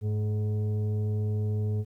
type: tone with frequency modulation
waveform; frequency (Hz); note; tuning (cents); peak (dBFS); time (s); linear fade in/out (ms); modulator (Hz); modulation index
sine; 103.83; G#2; 0; -24; 0.01-1.85; 50; 321; 0.44
effects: tanh soft clip ceiling -21 dBFS + 11-bit